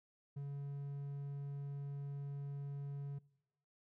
triangle tone, 141.1 Hz, C#3, 31 cents sharp, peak -39 dBFS, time 0.36-3.19 s, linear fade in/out 10 ms, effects noise-tail reverb RT60 0.9 s tail -23 dB re dry

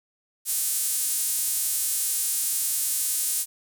sawtooth tone with high-pass filter, 311.1 Hz, D#4, in tune, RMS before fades -26 dBFS, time 0.45-3.46 s, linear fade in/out 50 ms, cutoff 9200 Hz, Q 1.3, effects none

